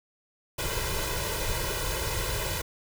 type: noise with comb filter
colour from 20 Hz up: pink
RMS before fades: -30 dBFS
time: 0.58-2.62 s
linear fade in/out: 10 ms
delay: 2 ms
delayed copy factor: +1
effects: none